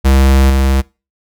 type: tone with level steps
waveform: square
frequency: 67 Hz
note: C2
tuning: 42 cents sharp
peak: -7 / -10 dBFS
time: 0.04-0.82 s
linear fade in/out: 20 ms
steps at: 0.5 s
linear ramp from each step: 2 ms
effects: noise-tail reverb RT60 0.3 s tail -24 dB re dry